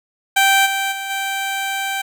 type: tone with level steps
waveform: 15% pulse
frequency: 781 Hz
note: G5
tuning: 7 cents flat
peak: -5 / -12 / -18 / -14 dBFS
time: 0.36-2.02 s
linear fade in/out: 10 ms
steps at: 0.65 / 0.91 / 1.09 s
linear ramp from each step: 20 ms
effects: none